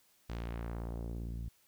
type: tone with low-pass filter sweep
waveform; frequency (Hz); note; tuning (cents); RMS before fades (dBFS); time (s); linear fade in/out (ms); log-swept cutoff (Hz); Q
sawtooth; 57.7; A#1; -17; -40; 0.29-1.49; 10; 5300 to 140; 0.93
effects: white hiss -69 dBFS RMS until 1.67 s